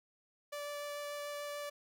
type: tone with vibrato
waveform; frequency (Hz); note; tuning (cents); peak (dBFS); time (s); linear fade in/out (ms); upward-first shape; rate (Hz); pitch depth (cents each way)
sawtooth; 582; D5; -16; -36; 0.52-1.7; 10; triangle; 6.8; 8
effects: none